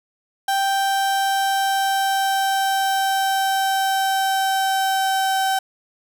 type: tone with pitch glide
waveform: 35% pulse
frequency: 784 to 770.1 Hz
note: G5 to G5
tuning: 0 to -31 cents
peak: -16 dBFS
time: 0.48-5.59 s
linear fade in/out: 5 ms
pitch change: -31 cents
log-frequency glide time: 0.66-5.34 s
effects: none